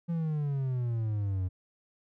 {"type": "exponential sweep", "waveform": "triangle", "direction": "down", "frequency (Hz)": [171.7, 90.2], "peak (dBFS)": -26, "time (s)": [0.08, 1.49], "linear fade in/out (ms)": 20, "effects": []}